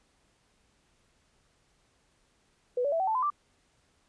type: tone with pitch steps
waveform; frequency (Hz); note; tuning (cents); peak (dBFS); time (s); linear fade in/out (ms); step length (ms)
sine; 493.9 / 570.6 / 659.3 / 761.7 / 880 / 1016.7 / 1174.7; B4 / C#5 / E5 / G5 / A5 / B5 / D6; 0 / +50 / 0 / -50 / 0 / +50 / 0; -25; 2.77-3.302; 5; 76
effects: pink hiss -69 dBFS RMS until 4.08 s + resampled to 22050 Hz